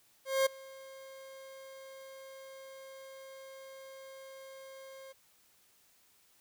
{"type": "tone with ADSR envelope", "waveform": "40% pulse", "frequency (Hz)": 535, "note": "C5", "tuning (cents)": 38, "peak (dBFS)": -23, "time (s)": [0.25, 5.13], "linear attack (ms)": 210, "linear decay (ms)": 11, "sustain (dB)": -24, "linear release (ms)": 16, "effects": ["white hiss -67 dBFS RMS until 6.4 s"]}